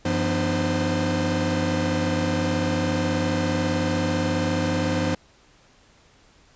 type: tone cluster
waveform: 45% pulse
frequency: 94.6 / 168.9 / 248.4 / 303.5 / 525 Hz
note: F#2 / E3 / B3 / D#4 / C5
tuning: +39 / +42 / +10 / -43 / +6 cents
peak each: -28 dBFS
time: 0.05-5.15 s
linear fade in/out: 5 ms
effects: pink hiss -56 dBFS RMS until 6.55 s + resampled to 16000 Hz